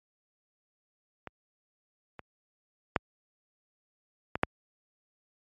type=clicks; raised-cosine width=0.5 ms; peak=-24 / -26 / -8 / -15 / -6 dBFS; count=5; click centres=1.273 / 2.193 / 2.962 / 4.355 / 4.434 s; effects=high-pass 60 Hz 12 dB/octave + MP3 48 kbps